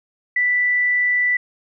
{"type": "tone", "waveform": "sine", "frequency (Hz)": 1975.5, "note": "B6", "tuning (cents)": 0, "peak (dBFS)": -15, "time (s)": [0.36, 1.37], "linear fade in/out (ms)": 5, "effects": []}